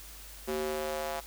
square tone with high-pass filter sweep, 76.3 Hz, D#2, 33 cents flat, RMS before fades -34 dBFS, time 0.47-1.21 s, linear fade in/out 20 ms, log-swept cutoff 330 to 690 Hz, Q 2.6, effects added 50 Hz sine -49 dBFS peak until 1.26 s + white hiss -49 dBFS RMS until 1.26 s

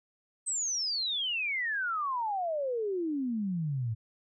sine exponential sweep, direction down, 8320 to 106.9 Hz, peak -29 dBFS, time 0.46-3.95 s, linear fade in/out 20 ms, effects none

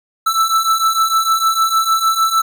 square beating tone pair, 1318.5 / 1325.1 Hz, E6 / E6, 0 / +9 cents, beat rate 6.6 Hz, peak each -18 / -15 dBFS, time 0.26-2.42 s, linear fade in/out 10 ms, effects none

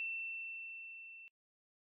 sine tone with level ramp, 2686 Hz, E7, 32 cents sharp, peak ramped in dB -37 to -52 dBFS, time 0-1.28 s, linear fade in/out 0 ms, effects noise-tail reverb RT60 0.1 s tail -24 dB re dry

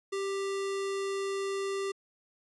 sine tone with sample-and-hold, 392 Hz, G4, in tune, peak -30 dBFS, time 0.12-1.92 s, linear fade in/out 10 ms, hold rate 1575 Hz, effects resampled to 22050 Hz

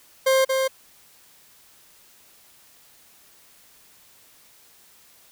40% pulse tone with echo, 529 Hz, C5, 19 cents sharp, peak -15 dBFS, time 0.26-0.45 s, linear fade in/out 10 ms, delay 230 ms, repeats 1, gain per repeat -4 dB, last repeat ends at 0.68 s, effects white hiss -54 dBFS RMS until 5.31 s

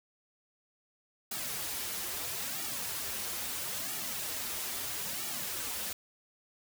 white noise with flanger, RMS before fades -37 dBFS, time 1.31-5.93 s, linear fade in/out 5 ms, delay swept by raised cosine 1.9 to 7.2 ms, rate 0.76 Hz, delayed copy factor -0.85, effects none

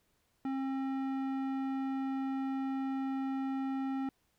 square tone with low-pass filter, 268.1 Hz, C4, 42 cents sharp, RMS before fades -35 dBFS, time 0.45-4.09 s, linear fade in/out 2 ms, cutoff 1500 Hz, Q 0.62, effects pink hiss -75 dBFS RMS until 4.38 s

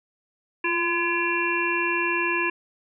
harmonic tone with a mistuned harmonic, 340 Hz, F4, 46 cents flat, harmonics 1 / 3 / 5 / 7 / 8, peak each -28 / -28 / -28 / -28 / -28 dBFS, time 0.64-2.5 s, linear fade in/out 5 ms, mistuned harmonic 1, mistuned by +34 cents, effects none

